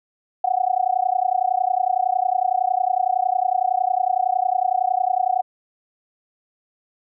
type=tone with amplitude modulation; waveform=sine; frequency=740 Hz; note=F#5; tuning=in tune; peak=-13 dBFS; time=0.44-5.42 s; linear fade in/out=5 ms; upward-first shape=sine; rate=30.9 Hz; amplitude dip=100%; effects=none